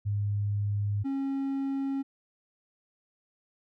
sine / triangle tone pair in turn, 102.4 / 272.8 Hz, G#2 / C#4, -24 / -28 cents, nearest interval octave + perfect fourth, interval 1696 cents, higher second, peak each -26 dBFS, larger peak neither, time 0.05-1.04 / 1.04-2.03 s, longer neither, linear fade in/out 20 ms, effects none

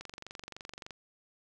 click train, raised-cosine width 0.2 ms, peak -26 dBFS, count 22, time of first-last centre 0.01-0.907 s, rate 23.4 Hz, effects none

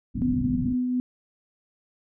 white low-pass noise, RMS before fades -29 dBFS, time 0.14-0.75 s, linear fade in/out 20 ms, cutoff 280 Hz, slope 96 dB/octave
sine tone with tremolo, 250 Hz, B3, 21 cents sharp, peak -21 dBFS, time 0.22-1 s, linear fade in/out 0 ms, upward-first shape triangle, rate 4.2 Hz, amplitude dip 30%
effects none

